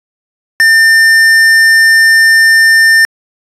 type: tone with tanh clipping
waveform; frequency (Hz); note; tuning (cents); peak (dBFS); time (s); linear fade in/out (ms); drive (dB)
sine; 1800; A6; +39; -5; 0.6-3.05; 0; 14
effects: resampled to 32000 Hz